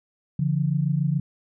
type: tone pair together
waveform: sine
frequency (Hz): 142.95 / 170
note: D3 / F3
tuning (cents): -46 / -46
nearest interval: minor third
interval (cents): 300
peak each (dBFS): -22 / -24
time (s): 0.39-1.2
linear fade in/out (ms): 5
effects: none